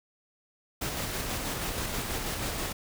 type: noise with tremolo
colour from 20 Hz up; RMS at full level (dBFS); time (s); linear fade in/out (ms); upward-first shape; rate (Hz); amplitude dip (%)
pink; -32; 0.81-2.73; 10; square; 6.2; 25
effects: none